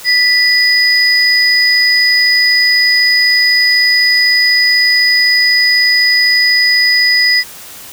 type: tone pair together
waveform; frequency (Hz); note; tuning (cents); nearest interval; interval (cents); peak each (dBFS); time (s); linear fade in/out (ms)
sine; 1975.5 / 4978; B6 / D#8; 0 / 0; octave + major third; 1600; -10; 0.04-7.44; 50
effects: white hiss -32 dBFS RMS until 7.92 s